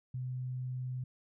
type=tone; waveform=sine; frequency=127.2 Hz; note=C3; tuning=48 cents flat; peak=-35 dBFS; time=0.14-1.04 s; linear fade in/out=5 ms; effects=none

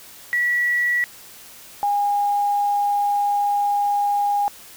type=tone pair in turn; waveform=sine; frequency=1940 / 815.7 Hz; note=B6 / G#5; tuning=-31 / -31 cents; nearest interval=octave + minor third; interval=1500 cents; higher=first; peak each=-17 dBFS; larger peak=neither; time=0.33-1.04 / 1.83-4.48 s; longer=second; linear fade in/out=0 ms; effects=white hiss -43 dBFS RMS until 4.76 s

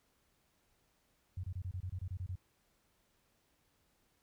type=tone bursts; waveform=sine; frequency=91.5 Hz; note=F#2; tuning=19 cents flat; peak=-37 dBFS; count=11; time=1.37-2.356 s; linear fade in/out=5 ms; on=66 ms; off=26 ms; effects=pink hiss -75 dBFS RMS until 4.22 s

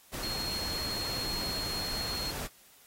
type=tone in noise; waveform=sine; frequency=4270 Hz; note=C8; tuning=34 cents sharp; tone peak=-34 dBFS; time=0.22-2.32 s; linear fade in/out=20 ms; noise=pink; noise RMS=-38 dBFS; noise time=0.12-2.48 s; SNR=+1 dB; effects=white hiss -59 dBFS RMS until 2.86 s + AAC 48 kbps

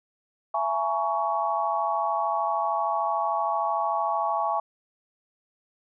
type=chord; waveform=sine; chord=A# half-diminished seventh; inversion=second; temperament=just; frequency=671.3 / 839.1 / 932.3 / 1118.8 Hz; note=E5 / G#5 / A#5 / C#6; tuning=+31 / +18 / 0 / +16 cents; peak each=-29 / -27 / -33 / -28 dBFS; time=0.54-4.6 s; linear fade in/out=5 ms; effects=none

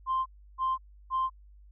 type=tone bursts; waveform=sine; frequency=1046.5 Hz; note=C6; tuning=in tune; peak=-24 dBFS; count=3; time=0.06-1.3 s; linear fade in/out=50 ms; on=200 ms; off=320 ms; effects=tanh soft clip ceiling -22 dBFS + added 50 Hz sine -51 dBFS peak until 1.71 s

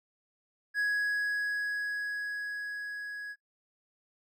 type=tone with level ramp; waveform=triangle; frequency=1668 Hz; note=G#6; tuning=7 cents sharp; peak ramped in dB=-24 to -36 dBFS; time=0.74-3.36 s; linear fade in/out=50 ms; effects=noise-tail reverb RT60 0.1 s tail -22 dB re dry

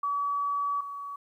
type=tone pair in turn; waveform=sine; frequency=1141 / 1133.8 Hz; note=C#6 / C#6; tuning=+50 / +39 cents; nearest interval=unison; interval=11 cents; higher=first; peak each=-26 / -35 dBFS; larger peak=first; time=0.03-0.81 / 0.81-1.16 s; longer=first; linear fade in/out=5 ms; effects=11-bit

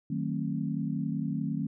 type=chord; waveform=sine; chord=D# diminished seventh; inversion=none; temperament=just; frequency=155.56 / 186.68 / 224 / 268.8 Hz; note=D#3 / F#3 / A3 / C4; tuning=0 / +16 / +31 / +47 cents; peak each=-33 / -35 / -34 / -35 dBFS; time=0.1-1.67 s; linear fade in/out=5 ms; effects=none

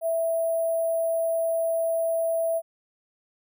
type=tone with sample-and-hold; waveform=sine; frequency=659.3 Hz; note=E5; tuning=in tune; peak=-22 dBFS; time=0.01-2.62 s; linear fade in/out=50 ms; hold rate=11025 Hz; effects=none

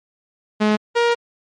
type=tone pair in turn; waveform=sawtooth; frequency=212.5 / 472.1 Hz; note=G#3 / A#4; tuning=+40 / +22 cents; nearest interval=octave + major second; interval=1382 cents; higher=second; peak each=-10 dBFS; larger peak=neither; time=0.6-0.77 / 0.95-1.15 s; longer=second; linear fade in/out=20 ms; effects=low-pass 4000 Hz 12 dB/octave + MP3 48 kbps

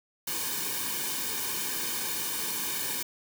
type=noise with comb filter; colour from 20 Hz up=white; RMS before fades=-32 dBFS; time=0.27-3.03 s; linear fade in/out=5 ms; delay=1.5 ms; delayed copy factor=-1; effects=none

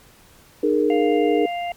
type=chord; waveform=sine; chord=D# suspended fourth; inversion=none; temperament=equal with one note detuned; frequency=304.5 / 415.3 / 466.2 Hz; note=D#4 / G#4 / A#4; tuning=-37 / 0 / 0 cents; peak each=-20 dBFS; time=0.63-1.46 s; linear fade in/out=5 ms
type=harmonic tone; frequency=698.5 Hz; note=F5; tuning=in tune; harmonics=1 / 3 / 4; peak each=-24 / -34 / -36 dBFS; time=0.9-1.72 s; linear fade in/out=2 ms
effects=pink hiss -51 dBFS RMS until 1.76 s + MP3 96 kbps

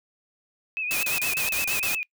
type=tone with vibrato; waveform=sine; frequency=2532 Hz; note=D#7; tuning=30 cents sharp; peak=-26 dBFS; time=0.77-2.03 s; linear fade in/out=0 ms; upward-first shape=triangle; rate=8.6 Hz; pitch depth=82 cents each way
type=noise bursts; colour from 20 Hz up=white; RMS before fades=-28 dBFS; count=7; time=0.91-1.948 s; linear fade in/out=0 ms; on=120 ms; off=33 ms
effects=noise-tail reverb RT60 0.1 s tail -23 dB re dry

